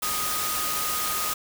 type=tone in noise; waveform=sine; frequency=1244.5 Hz; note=D#6; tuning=in tune; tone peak=-31 dBFS; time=0.02-1.34 s; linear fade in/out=10 ms; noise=white; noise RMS=-28 dBFS; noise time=0.02-1.34 s; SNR=-6 dB; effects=none